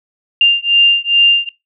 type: beating tone pair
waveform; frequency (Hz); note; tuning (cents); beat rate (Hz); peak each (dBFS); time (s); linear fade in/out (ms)
sine; 2794 / 2796.4; F7 / F7; 0 / +2; 2.4; -11; 0.41-1.49; 2
effects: noise-tail reverb RT60 0.2 s tail -21 dB re dry